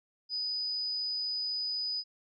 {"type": "tone", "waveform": "sine", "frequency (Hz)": 4978, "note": "D#8", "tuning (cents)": 0, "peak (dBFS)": -31, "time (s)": [0.29, 2.04], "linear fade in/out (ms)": 50, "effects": []}